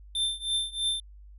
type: tone with tremolo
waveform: square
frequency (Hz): 3568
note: A7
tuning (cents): +23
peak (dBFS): -24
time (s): 0.15-1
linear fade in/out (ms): 2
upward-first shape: triangle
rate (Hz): 3.1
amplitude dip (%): 95
effects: added 50 Hz sine -46 dBFS peak until 1.38 s + resampled to 32000 Hz